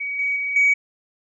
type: tone with level steps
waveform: sine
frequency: 2262 Hz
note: C#7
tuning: 34 cents sharp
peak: -24 / -19 / -22 / -12 dBFS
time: 0-0.74 s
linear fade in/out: 10 ms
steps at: 0.19 / 0.36 / 0.56 s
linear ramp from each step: 2 ms
effects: tanh soft clip ceiling -9 dBFS